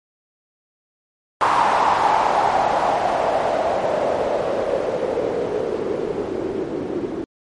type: noise with low-pass filter sweep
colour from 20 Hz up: blue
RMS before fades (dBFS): -20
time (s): 1.41-7.24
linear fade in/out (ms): 0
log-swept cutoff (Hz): 980 to 330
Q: 4
effects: MP3 48 kbps